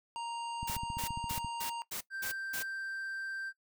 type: harmonic tone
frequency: 933 Hz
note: A#5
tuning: 1 cent sharp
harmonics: 1 / 3 / 5 / 7 / 9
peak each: -37 / -45 / -53 / -60 / -54 dBFS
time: 0.16-1.82 s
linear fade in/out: 0 ms
type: click train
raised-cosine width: 5 ms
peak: -29 dBFS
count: 13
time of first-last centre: 0.63-1.446 s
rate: 14.7 Hz
type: noise bursts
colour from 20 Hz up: white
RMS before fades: -39 dBFS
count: 7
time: 0.67-2.63 s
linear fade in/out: 10 ms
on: 100 ms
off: 210 ms
type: tone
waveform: triangle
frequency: 1569 Hz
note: G6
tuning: 1 cent sharp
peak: -35 dBFS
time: 2.1-3.53 s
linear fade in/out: 50 ms
effects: noise-tail reverb RT60 0.1 s tail -17 dB re dry